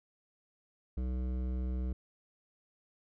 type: tone with hard clipping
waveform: sine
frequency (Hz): 63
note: B1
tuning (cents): +35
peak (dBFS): -34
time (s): 0.97-1.93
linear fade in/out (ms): 5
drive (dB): 13
effects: none